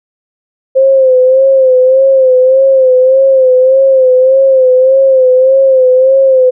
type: tone with vibrato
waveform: sine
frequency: 523.3 Hz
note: C5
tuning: in tune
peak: -3 dBFS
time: 0.75-6.51 s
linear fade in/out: 20 ms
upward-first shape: sine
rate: 1.7 Hz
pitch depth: 53 cents each way
effects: none